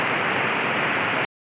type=band-pass noise; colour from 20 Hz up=white; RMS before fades=-23 dBFS; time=0-1.25 s; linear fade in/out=0 ms; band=110 to 2700 Hz; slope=48 dB/octave; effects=resampled to 8000 Hz